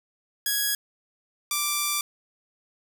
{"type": "tone pair in turn", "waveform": "5% pulse", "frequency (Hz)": [1661.2, 1174.6], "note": ["G#6", "D6"], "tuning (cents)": [0, 0], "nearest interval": "tritone", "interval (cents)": 600, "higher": "first", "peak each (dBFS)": -12, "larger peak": "neither", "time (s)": [[0.46, 0.75], [1.51, 2.01]], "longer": "second", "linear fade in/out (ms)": 2, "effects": []}